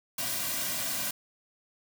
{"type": "noise with comb filter", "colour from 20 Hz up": "white", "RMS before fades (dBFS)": -32, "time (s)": [0.18, 1.11], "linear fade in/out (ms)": 5, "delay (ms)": 2.3, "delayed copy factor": -0.8, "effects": []}